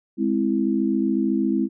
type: chord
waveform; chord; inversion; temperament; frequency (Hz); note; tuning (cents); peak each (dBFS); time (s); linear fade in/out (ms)
sine; Ab augmented; none; equal; 207.7 / 261.6 / 329.6; Ab3 / C4 / E4; 0 / 0 / 0; -23; 0.17-1.69; 50
effects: none